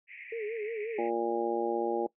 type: band-pass noise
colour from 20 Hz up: white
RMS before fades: -47 dBFS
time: 0.07-1.11 s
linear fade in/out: 50 ms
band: 1900 to 2500 Hz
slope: 96 dB/octave
type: tone with vibrato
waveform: sine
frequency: 438.5 Hz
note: A4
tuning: 6 cents flat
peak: -32 dBFS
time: 0.32-0.99 s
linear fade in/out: 5 ms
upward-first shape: sine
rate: 5.6 Hz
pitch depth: 100 cents each way
type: harmonic tone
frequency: 116.54 Hz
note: A#2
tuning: in tune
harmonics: 2 / 3 / 4 / 5 / 6 / 7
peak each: -40 / -31 / -33 / -36 / -44 / -34 dBFS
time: 0.98-2.07 s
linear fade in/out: 10 ms
effects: noise-tail reverb RT60 0.1 s tail -20 dB re dry